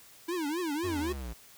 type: tone with vibrato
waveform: square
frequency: 322.3 Hz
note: E4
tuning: 39 cents flat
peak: -31 dBFS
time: 0.28-1.13 s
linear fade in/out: 10 ms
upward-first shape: triangle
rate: 3.9 Hz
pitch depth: 250 cents each way
type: linear sweep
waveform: square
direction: down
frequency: 96.2 to 54.6 Hz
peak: -37 dBFS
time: 0.83-1.34 s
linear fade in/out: 20 ms
effects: white hiss -55 dBFS RMS until 1.57 s